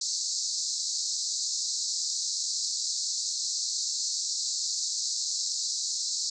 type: band-pass noise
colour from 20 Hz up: pink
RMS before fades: -31 dBFS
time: 0.01-6.3 s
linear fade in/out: 5 ms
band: 4100 to 7700 Hz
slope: 96 dB/octave
effects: none